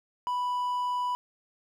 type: tone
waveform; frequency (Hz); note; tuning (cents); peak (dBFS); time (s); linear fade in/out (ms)
triangle; 987.8; B5; 0; -25; 0.27-1.15; 0
effects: none